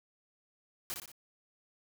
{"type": "noise with echo", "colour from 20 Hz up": "white", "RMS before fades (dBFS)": -38, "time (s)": [0.9, 0.94], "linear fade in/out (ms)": 0, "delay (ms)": 59, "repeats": 3, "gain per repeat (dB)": -5, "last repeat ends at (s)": 1.117, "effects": []}